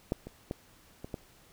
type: clicks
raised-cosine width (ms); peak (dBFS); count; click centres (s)
2; -15 / -28 / -20 / -27 / -22; 5; 0.121 / 0.27 / 0.511 / 1.045 / 1.142
effects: pink hiss -60 dBFS RMS until 1.52 s